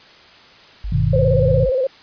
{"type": "tone", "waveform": "sine", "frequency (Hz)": 50, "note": "G1", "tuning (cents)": 35, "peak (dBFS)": -22, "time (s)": [0.84, 1.7], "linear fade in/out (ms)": 5}
{"type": "chord", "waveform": "sine", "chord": "G augmented", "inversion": "none", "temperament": "equal", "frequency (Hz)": [98, 123.47, 155.56], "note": ["G2", "B2", "D#3"], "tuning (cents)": [0, 0, 0], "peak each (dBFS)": -19, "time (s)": [0.92, 1.65], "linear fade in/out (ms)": 5}
{"type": "tone with vibrato", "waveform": "sine", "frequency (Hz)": 521, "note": "C5", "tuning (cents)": -7, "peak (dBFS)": -15, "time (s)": [1.13, 1.87], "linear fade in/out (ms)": 5, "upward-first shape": "square", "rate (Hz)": 17, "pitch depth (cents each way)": 59}
{"effects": ["white hiss -45 dBFS RMS until 2.02 s", "resampled to 11025 Hz"]}